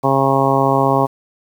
harmonic tone, 135.9 Hz, C#3, 34 cents flat, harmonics 1 / 2 / 3 / 4 / 5 / 6 / 7 / 8, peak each -20 / -20 / -20 / -20 / -20 / -20 / -20 / -20 dBFS, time 0.03-1.07 s, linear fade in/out 20 ms, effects 7-bit

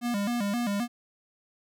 square tone with vibrato, 220 Hz, A3, in tune, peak -27 dBFS, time 0.01-0.88 s, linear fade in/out 50 ms, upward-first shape square, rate 3.8 Hz, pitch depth 150 cents each way, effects none

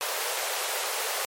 pink high-pass noise, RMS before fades -30 dBFS, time 0.01-1.25 s, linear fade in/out 0 ms, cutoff 440 Hz, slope 48 dB/octave, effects MP3 64 kbps

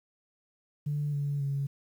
sine tone with pitch steps, 146.83 / 143.15 / 139.55 Hz, D3 / D3 / C#3, 0 / -44 / +12 cents, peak -27 dBFS, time 0.86-1.67 s, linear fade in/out 10 ms, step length 270 ms, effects tanh soft clip ceiling -23 dBFS + 10-bit

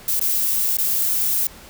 violet noise with dropouts, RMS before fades -20 dBFS, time 0.08-1.47 s, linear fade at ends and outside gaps 1 ms, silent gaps 0.195-0.212 / 0.77-0.785 s, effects pink hiss -43 dBFS RMS until 1.69 s

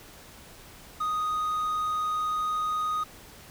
triangle tone, 1244.5 Hz, D#6, in tune, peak -24 dBFS, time 1-3.04 s, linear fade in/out 10 ms, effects pink hiss -49 dBFS RMS until 3.5 s

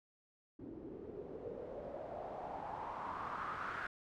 white noise with low-pass filter sweep, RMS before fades -45 dBFS, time 0.59-3.87 s, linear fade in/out 5 ms, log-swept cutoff 310 to 1500 Hz, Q 4.8, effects none

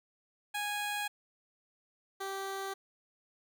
15% pulse tone pair in turn, 827 / 389.4 Hz, G#5 / G4, -8 / -12 cents, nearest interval octave + minor second, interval 1304 cents, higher first, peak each -27 / -30 dBFS, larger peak first, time 0.54-1.08 / 2.2-2.74 s, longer neither, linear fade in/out 10 ms, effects none

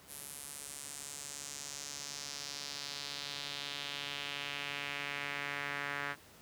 sawtooth tone with band-pass filter sweep, 142.7 Hz, D3, 49 cents flat, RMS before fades -42 dBFS, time 0.07-6.16 s, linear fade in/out 50 ms, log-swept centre 11000 to 1700 Hz, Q 2.2, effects pink hiss -58 dBFS RMS until 6.41 s + high-pass 80 Hz 12 dB/octave

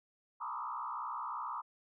sine tone with frequency modulation, 1091 Hz, C#6, 28 cents flat, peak -37 dBFS, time 0.4-1.62 s, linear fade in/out 20 ms, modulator 62.8 Hz, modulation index 3.1, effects none

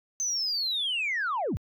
sine linear sweep, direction down, 6240 to 41.2 Hz, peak -25 dBFS, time 0.2-1.57 s, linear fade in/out 0 ms, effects tanh soft clip ceiling -23 dBFS

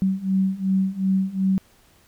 sine beating tone pair, 189.4 / 192.1 Hz, F#3 / G3, +41 / -35 cents, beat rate 2.7 Hz, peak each -23 / -21 dBFS, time 0.02-1.58 s, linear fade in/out 0 ms, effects pink hiss -57 dBFS RMS until 2.07 s

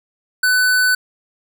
square tone, 1500 Hz, F#6, 23 cents sharp, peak -13 dBFS, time 0.43-0.95 s, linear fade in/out 5 ms, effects none

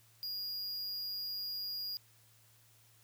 square tone, 4852 Hz, D#8, 44 cents flat, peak -38 dBFS, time 0.23-1.97 s, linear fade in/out 0 ms, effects added 112 Hz sine -67 dBFS peak until 3.03 s + white hiss -66 dBFS RMS until 3.03 s

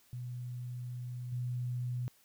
sine tone with level steps, 123.47 Hz, B2, in tune, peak -38 / -33 dBFS, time 0.13-2.08 s, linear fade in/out 0 ms, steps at 1.32 s, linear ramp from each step 5 ms, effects white hiss -66 dBFS RMS until 2.24 s

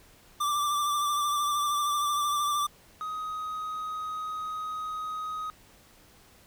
square tone with vibrato, 1174.7 Hz, D6, in tune, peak -26 dBFS, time 0.4-2.67 s, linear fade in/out 10 ms, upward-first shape triangle, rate 13 Hz, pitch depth 36 cents each way
triangle tone, 1256 Hz, D#6, 16 cents sharp, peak -30 dBFS, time 3.01-5.5 s, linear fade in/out 0 ms
effects pink hiss -57 dBFS RMS until 6.46 s

